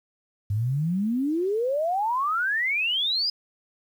sine exponential sweep, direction up, 98 to 5050 Hz, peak -22 dBFS, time 0.5-3.3 s, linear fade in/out 5 ms, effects 9-bit

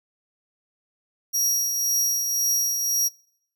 sawtooth tone with tremolo, 5680 Hz, F8, 28 cents sharp, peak -17 dBFS, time 1.33-3.09 s, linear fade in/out 20 ms, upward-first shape triangle, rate 1.9 Hz, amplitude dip 45%, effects noise-tail reverb RT60 0.7 s tail -24 dB re dry

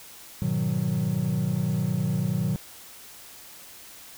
triangle chord, G# minor seventh, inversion none, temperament equal, 103.83 / 123.47 / 155.56 / 185 Hz, G#2 / B2 / D#3 / F#3, 0 / 0 / 0 / 0 cents, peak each -31 / -26 / -25 / -25 dBFS, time 0.42-2.56 s, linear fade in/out 0 ms, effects tanh soft clip ceiling -15 dBFS + white hiss -46 dBFS RMS until 4.17 s

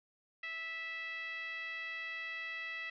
10% pulse tone with band-pass filter, 656 Hz, E5, 9 cents flat, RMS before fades -42 dBFS, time 0.43-2.9 s, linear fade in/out 5 ms, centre 2200 Hz, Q 5.4, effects resampled to 16000 Hz

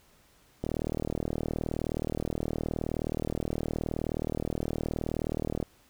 click train, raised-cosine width 2 ms, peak -17 dBFS, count 196, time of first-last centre 0.64-5.627 s, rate 39.1 Hz, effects pink hiss -62 dBFS RMS until 5.89 s

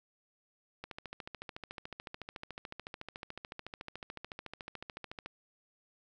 click train, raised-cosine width 0.3 ms, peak -26 dBFS, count 62, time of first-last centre 0.84-5.26 s, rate 13.8 Hz, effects none

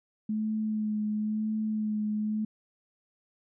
sine tone with vibrato, 214.4 Hz, A3, 45 cents flat, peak -27 dBFS, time 0.29-2.45 s, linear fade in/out 5 ms, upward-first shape sine, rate 0.98 Hz, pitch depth 21 cents each way, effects none

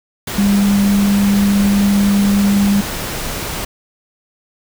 sine tone in noise, 200.9 Hz, G3, 43 cents sharp, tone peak -10 dBFS, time 0.38-2.81 s, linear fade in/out 5 ms, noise pink, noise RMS -23 dBFS, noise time 0.27-3.65 s, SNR +10 dB, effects none

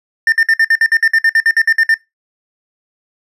triangle tone bursts, 1802 Hz, A6, 41 cents sharp, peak -6 dBFS, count 16, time 0.27-1.942 s, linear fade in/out 2 ms, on 52 ms, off 56 ms, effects noise-tail reverb RT60 0.2 s tail -21 dB re dry + resampled to 32000 Hz

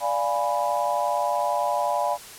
sine chord, D diminished seventh, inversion none, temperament equal, 587.3 / 698.5 / 830.6 / 987.8 Hz, D5 / F5 / Ab5 / Cb6, 0 / 0 / 0 / 0 cents, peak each -27 dBFS, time 0-2.18 s, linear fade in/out 50 ms, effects white hiss -42 dBFS RMS until 2.38 s + low-pass 12000 Hz 12 dB/octave

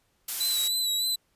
blue noise, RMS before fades -30 dBFS, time 0.28-0.68 s, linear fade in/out 5 ms
sawtooth tone with vibrato, 3951 Hz, B7, in tune, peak -22 dBFS, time 0.4-1.16 s, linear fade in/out 10 ms, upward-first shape sine, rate 3.3 Hz, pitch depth 42 cents each way
effects pink hiss -70 dBFS RMS until 1.35 s + resampled to 32000 Hz

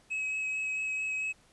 triangle tone with vibrato, 2560 Hz, D#7, 49 cents sharp, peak -29 dBFS, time 0.1-1.33 s, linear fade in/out 20 ms, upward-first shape sine, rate 4.5 Hz, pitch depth 11 cents each way, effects pink hiss -63 dBFS RMS until 1.52 s + resampled to 24000 Hz

